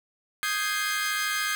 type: chord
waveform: sawtooth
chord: Ab major seventh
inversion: second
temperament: equal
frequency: 1244.5 / 1568 / 1661.2 / 2093 Hz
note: Eb6 / G6 / Ab6 / C7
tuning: 0 / 0 / 0 / 0 cents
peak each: -28 dBFS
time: 0.43-1.55 s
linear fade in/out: 0 ms
effects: none